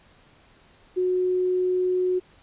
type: tone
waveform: sine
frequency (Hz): 365.8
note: F#4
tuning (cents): -20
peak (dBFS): -20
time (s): 0.96-2.2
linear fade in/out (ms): 20
effects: pink hiss -56 dBFS RMS until 2.42 s + resampled to 8000 Hz